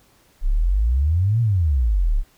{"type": "exponential two-way sweep", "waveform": "sine", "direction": "up then down", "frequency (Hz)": [30.86, 120, 30.86], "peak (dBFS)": -15, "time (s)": [0.41, 2.24], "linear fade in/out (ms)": 50, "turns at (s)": 1.41, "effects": ["pink hiss -57 dBFS RMS until 2.37 s"]}